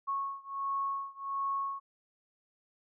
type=beating tone pair; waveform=sine; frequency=1100 / 1101.4 Hz; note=C#6 / C#6; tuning=-14 / -11 cents; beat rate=1.4 Hz; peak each=-35 / -36 dBFS; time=0.07-1.8 s; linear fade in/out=20 ms; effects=none